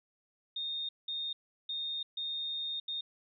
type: tone bursts at uneven times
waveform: sine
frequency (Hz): 3675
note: A#7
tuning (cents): -25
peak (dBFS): -34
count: 5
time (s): 0.56-0.89 / 1.08-1.33 / 1.69-2.03 / 2.17-2.8 / 2.88-3.01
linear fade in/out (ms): 5
effects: none